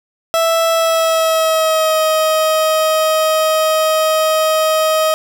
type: tone with pitch glide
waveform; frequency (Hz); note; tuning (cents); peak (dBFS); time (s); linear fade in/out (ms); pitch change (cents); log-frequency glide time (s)
30% pulse; 659.3 to 629.5; E5 to D#5; 0 to +20; -9; 0.34-5.14; 0; -80; 0.71-1.99
effects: none